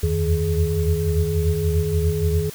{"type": "tone cluster", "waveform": "sine", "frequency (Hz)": [79.2, 82.7, 89.5, 156.2, 420.6], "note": ["D#2", "E2", "F2", "D#3", "G#4"], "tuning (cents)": [31, 6, 43, 7, 22], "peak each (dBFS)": -24, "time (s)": [0.03, 2.5], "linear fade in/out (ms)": 5, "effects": ["white hiss -39 dBFS RMS until 2.54 s"]}